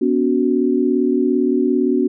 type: chord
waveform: sine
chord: B suspended second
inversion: none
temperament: equal with one note detuned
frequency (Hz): 246.9 / 284.5 / 370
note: B3 / C#4 / F#4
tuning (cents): 0 / +45 / 0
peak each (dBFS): -18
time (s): 0.01-2.08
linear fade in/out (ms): 10
effects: none